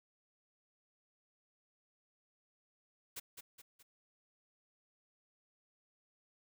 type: noise with echo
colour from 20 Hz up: white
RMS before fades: -44 dBFS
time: 3.16-3.2 s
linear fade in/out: 10 ms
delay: 210 ms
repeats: 3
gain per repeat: -6 dB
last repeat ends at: 3.83 s
effects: none